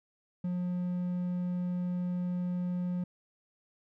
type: tone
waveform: triangle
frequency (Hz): 178.7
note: F3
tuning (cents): +40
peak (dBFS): -28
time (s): 0.44-3.04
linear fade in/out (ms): 5
effects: none